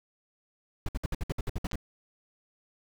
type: noise bursts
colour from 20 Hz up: brown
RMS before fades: -30 dBFS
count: 11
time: 0.86-1.757 s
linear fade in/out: 2 ms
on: 27 ms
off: 60 ms
type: clicks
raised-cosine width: 0.2 ms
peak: -24 dBFS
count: 2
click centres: 1.714 / 1.719 s
effects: none